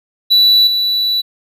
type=tone with level steps; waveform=triangle; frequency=3951 Hz; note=B7; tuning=in tune; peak=-5 / -11 dBFS; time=0.3-1.22 s; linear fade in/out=20 ms; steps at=0.67 s; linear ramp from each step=2 ms; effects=none